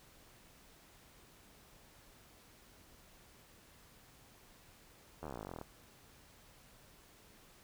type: slowing click train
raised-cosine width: 1 ms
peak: -30 dBFS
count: 22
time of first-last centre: 5.23-5.614 s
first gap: 12 ms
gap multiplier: 1.04
effects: pink hiss -62 dBFS RMS until 7.63 s